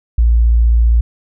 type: tone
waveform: sine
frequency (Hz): 57.6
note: A#1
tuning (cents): -20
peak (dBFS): -7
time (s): 0.18-1.01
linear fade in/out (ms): 5
effects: none